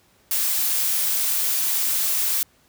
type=noise; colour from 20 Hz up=blue; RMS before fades=-22 dBFS; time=0.31-2.43 s; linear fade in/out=2 ms; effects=pink hiss -59 dBFS RMS until 2.68 s + high-pass 60 Hz 12 dB/octave